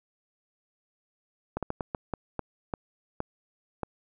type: slowing click train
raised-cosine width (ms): 1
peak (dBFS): -16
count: 10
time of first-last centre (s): 1.57-3.833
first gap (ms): 57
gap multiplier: 1.35
effects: none